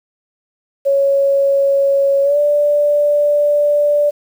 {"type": "tone with pitch glide", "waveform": "sine", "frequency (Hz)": [554.4, 585.7], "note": ["C#5", "D5"], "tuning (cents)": [0, -5], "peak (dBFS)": -10, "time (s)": [0.85, 4.11], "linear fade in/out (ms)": 20, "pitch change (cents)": 95, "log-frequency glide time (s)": [2.23, 2.38], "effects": ["7-bit"]}